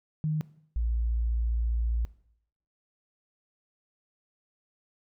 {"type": "tone pair in turn", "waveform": "sine", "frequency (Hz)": [154.5, 57.44], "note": ["D#3", "A#1"], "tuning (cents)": [-12, -25], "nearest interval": "octave + perfect fourth", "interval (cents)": 1713, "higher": "first", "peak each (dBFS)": -25, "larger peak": "neither", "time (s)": [[0.24, 0.41], [0.76, 2.05]], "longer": "second", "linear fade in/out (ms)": 0, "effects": ["noise-tail reverb RT60 0.7 s tail -19 dB re dry"]}